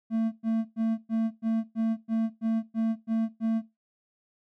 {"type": "tone bursts", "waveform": "triangle", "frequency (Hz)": 224.4, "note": "A3", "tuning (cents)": 34, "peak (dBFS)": -21, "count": 11, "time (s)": [0.1, 3.62], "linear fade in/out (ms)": 50, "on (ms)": 220, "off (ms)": 110, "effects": ["noise-tail reverb RT60 0.2 s tail -17 dB re dry"]}